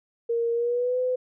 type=tone with pitch glide; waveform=sine; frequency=466.2 to 505.5 Hz; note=A#4 to B4; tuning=0 to +40 cents; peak=-22 dBFS; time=0.29-1.16 s; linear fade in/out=10 ms; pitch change=+140 cents; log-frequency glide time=0.53-0.99 s; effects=none